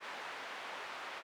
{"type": "band-pass noise", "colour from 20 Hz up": "pink", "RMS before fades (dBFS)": -45, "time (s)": [0, 1.23], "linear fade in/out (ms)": 50, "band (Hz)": [770, 2500], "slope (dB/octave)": 12, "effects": []}